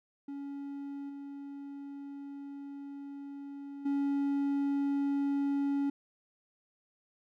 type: tone with level steps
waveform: triangle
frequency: 280.7 Hz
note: C#4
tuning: 22 cents sharp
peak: -36 / -39 / -26 dBFS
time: 0.28-5.9 s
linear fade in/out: 5 ms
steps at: 1.09 / 3.85 s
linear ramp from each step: 10 ms
effects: none